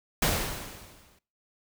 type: noise with exponential decay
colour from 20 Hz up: pink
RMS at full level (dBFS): -23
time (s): 0.22-1.19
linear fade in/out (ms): 5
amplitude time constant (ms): 210
effects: noise-tail reverb RT60 0.4 s tail -22 dB re dry